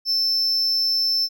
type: tone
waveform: triangle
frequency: 5310 Hz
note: E8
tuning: 12 cents sharp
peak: -17 dBFS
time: 0.05-1.29 s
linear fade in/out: 50 ms
effects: none